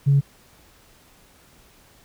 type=tone; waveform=sine; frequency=140 Hz; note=C#3; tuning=18 cents sharp; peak=-12 dBFS; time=0.06-0.21 s; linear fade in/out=20 ms; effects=tanh soft clip ceiling -9 dBFS + pink hiss -54 dBFS RMS until 2.04 s